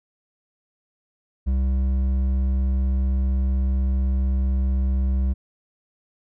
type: tone with hard clipping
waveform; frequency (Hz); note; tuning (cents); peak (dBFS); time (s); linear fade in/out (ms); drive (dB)
triangle; 65.41; C2; 0; -20; 1.46-5.34; 20; 10
effects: none